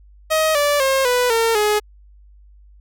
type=tone with pitch steps; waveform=sawtooth; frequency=630 / 581.1 / 535.9 / 494.3 / 455.9 / 420.5 Hz; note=D#5 / D5 / C5 / B4 / A#4 / G#4; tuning=+21 / -18 / +41 / +1 / -39 / +22 cents; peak=-11 dBFS; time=0.3-1.8 s; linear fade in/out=20 ms; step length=250 ms; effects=added 50 Hz sine -44 dBFS peak until 2.8 s